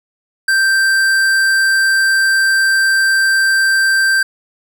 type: tone with tanh clipping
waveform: sine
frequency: 1568 Hz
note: G6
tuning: in tune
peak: -12 dBFS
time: 0.48-4.23 s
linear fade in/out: 5 ms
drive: 16 dB
effects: none

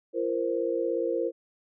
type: chord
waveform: sine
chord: F suspended fourth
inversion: none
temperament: equal with one note detuned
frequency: 341.4 / 466.2 / 523.3 Hz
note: F4 / Bb4 / C5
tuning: -39 / 0 / 0 cents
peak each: -30 / -29 / -30 dBFS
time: 0.13-1.32 s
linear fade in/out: 50 ms
effects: none

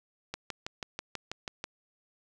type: click train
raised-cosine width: 0.2 ms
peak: -18 dBFS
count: 9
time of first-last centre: 0.34-1.641 s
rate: 6.15 Hz
effects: none

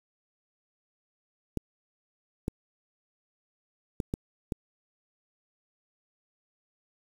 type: clicks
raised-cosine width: 3 ms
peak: -16 dBFS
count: 5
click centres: 1.573 / 2.481 / 4.002 / 4.139 / 4.522 s
effects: 7-bit

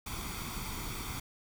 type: noise with comb filter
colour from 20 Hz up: pink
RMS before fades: -39 dBFS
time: 0.06-1.2 s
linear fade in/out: 5 ms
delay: 0.87 ms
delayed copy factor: +0.65
effects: none

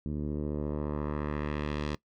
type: tone with low-pass filter sweep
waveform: 10% pulse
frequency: 74.3 Hz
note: D2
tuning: 21 cents sharp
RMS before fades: -33 dBFS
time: 0.06-1.95 s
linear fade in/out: 0 ms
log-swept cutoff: 240 to 4700 Hz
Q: 1.1
effects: noise-tail reverb RT60 0.1 s tail -21 dB re dry

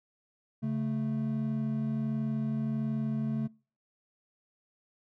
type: tone pair together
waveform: triangle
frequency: 138.59 / 220 Hz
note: C#3 / A3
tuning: 0 / 0 cents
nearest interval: minor sixth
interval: 800 cents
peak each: -31 / -29 dBFS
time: 0.62-3.48 s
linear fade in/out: 20 ms
effects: noise-tail reverb RT60 0.4 s tail -25 dB re dry

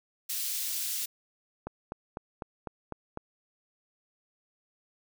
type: high-pass noise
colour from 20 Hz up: white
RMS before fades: -33 dBFS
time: 0.29-1.06 s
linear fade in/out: 10 ms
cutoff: 3300 Hz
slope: 12 dB/octave
type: click train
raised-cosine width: 1 ms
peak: -22 dBFS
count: 7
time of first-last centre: 1.67-3.174 s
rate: 3.99 Hz
effects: none

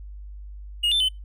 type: tone with pitch steps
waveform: triangle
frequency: 2865 / 3547 / 3043 Hz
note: F7 / A7 / F#7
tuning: +44 / +13 / +48 cents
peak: -17 dBFS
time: 0.83-1.088 s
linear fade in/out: 10 ms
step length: 86 ms
effects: noise-tail reverb RT60 0.2 s tail -25 dB re dry + added 50 Hz sine -36 dBFS peak until 1.24 s

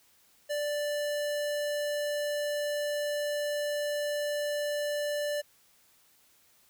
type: tone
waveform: square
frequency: 587.3 Hz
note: D5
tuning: in tune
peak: -30 dBFS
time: 0.49-5.42 s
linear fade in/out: 20 ms
effects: white hiss -64 dBFS RMS until 6.69 s

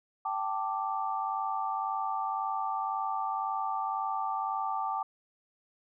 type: chord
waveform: sine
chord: G suspended second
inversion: none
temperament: equal with one note detuned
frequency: 778.1 / 880 / 1174.7 Hz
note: G5 / A5 / D6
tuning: -13 / 0 / 0 cents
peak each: -34 dBFS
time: 0.25-5.03 s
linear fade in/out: 5 ms
effects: none

